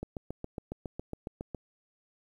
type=click train; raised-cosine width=2 ms; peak=-23 dBFS; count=12; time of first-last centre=0.03-1.547 s; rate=7.25 Hz; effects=10-bit